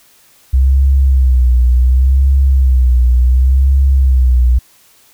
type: tone with vibrato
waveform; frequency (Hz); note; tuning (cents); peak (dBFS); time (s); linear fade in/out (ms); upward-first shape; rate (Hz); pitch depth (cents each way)
sine; 64.4; C2; -27; -6; 0.53-4.59; 10; sine; 0.69; 89
effects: white hiss -48 dBFS RMS until 5.13 s